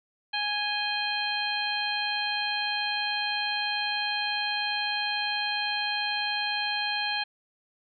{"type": "harmonic tone with a mistuned harmonic", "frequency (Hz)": 830.6, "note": "G#5", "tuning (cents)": 0, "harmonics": [1, 2, 3, 4, 5], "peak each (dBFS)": [-33, -33, -33, -33, -33], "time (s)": [0.33, 7.24], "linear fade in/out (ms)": 10, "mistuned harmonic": 4, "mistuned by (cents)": -75, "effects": []}